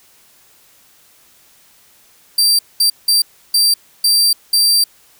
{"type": "tone bursts at uneven times", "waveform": "sawtooth", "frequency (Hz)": 4699, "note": "D8", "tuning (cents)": 0, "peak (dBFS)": -7, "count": 6, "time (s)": [[2.38, 2.59], [2.8, 2.9], [3.08, 3.22], [3.54, 3.74], [4.04, 4.33], [4.53, 4.84]], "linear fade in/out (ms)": 5, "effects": ["white hiss -50 dBFS RMS until 5.19 s"]}